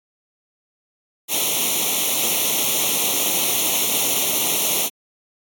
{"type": "noise with comb filter", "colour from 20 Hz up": "white", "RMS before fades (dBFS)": -20, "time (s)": [1.28, 4.9], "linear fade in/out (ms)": 50, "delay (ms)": 0.31, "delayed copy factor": 0.9, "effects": ["high-pass 200 Hz 12 dB/octave", "AAC 64 kbps"]}